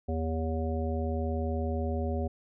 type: harmonic tone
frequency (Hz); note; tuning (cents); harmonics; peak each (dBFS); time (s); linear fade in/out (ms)
80.3; E2; -45; 1 / 3 / 5 / 7 / 9; -30 / -35 / -37 / -38 / -40; 0.08-2.28; 10
effects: none